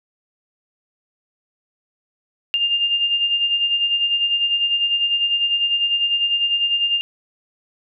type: beating tone pair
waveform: sine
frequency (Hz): 2797 / 2807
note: F7 / F7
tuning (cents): +2 / +8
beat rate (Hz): 10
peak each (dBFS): -25 / -17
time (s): 2.54-7.01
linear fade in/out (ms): 0
effects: none